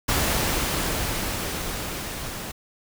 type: noise with level ramp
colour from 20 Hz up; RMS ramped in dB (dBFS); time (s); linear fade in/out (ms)
pink; -22 to -34; 0.08-2.52; 10
effects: none